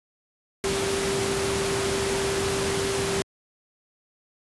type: tone in noise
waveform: sine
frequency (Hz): 392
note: G4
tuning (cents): 0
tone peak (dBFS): -26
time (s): 0.64-3.22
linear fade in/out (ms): 0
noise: pink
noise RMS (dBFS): -27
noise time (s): 0.64-3.22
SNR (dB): -2
effects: high-pass 80 Hz 12 dB/octave + resampled to 24000 Hz